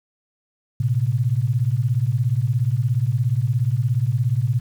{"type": "beating tone pair", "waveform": "sine", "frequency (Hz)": [113, 130], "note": ["A2", "C3"], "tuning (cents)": [47, -11], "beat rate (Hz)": 17, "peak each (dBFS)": [-20, -20], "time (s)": [0.8, 4.6], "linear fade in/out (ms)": 5, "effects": ["8-bit"]}